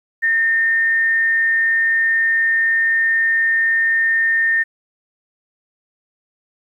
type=tone with amplitude modulation; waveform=sine; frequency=1821 Hz; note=A#6; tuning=41 cents flat; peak=-12 dBFS; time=0.22-4.64 s; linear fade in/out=20 ms; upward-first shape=sine; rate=237 Hz; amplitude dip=25%; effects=9-bit